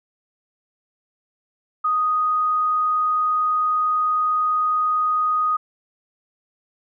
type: tone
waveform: sine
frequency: 1244.5 Hz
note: D#6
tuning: in tune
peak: -17 dBFS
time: 1.84-5.57 s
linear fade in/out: 10 ms
effects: none